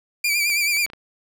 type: tone with vibrato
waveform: sawtooth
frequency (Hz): 2349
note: D7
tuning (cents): 0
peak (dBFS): -15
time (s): 0.24-0.86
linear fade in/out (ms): 5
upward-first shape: sine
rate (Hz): 9.3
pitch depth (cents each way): 57
type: clicks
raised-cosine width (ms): 0.3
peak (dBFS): -24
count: 5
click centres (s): 0.499 / 0.768 / 0.864 / 0.901 / 0.934
effects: none